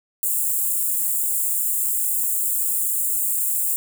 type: high-pass noise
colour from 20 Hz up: white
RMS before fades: -22 dBFS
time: 0.23-3.76 s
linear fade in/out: 0 ms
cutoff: 7200 Hz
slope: 96 dB/octave
effects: none